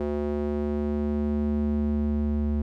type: tone with band-pass filter sweep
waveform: square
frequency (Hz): 73.42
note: D2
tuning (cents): 0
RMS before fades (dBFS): -26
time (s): 0-2.62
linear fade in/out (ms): 5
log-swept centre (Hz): 390 to 160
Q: 1.7
effects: none